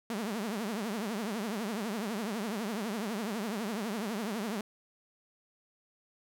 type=tone with vibrato; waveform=sawtooth; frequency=214.7 Hz; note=A3; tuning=42 cents flat; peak=-29 dBFS; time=0.1-4.61 s; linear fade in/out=2 ms; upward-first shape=triangle; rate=12 Hz; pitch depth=230 cents each way; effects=none